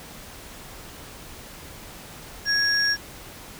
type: tone pair together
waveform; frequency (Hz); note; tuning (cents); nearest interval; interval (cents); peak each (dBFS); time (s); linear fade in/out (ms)
sine; 1664 / 5568; G#6 / F8; +3 / -6; octave + major sixth; 2091; -21; 2.45-2.97; 50
effects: tanh soft clip ceiling -13 dBFS + pink hiss -42 dBFS RMS until 3.59 s